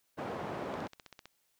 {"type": "band-pass noise", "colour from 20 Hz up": "white", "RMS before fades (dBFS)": -39, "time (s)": [0.17, 0.88], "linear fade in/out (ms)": 20, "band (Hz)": [120, 780], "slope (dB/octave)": 12}
{"type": "click train", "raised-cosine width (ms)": 0.2, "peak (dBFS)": -31, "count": 9, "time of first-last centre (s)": [0.74, 1.256], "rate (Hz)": 15.5}
{"effects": ["white hiss -75 dBFS RMS until 1.59 s"]}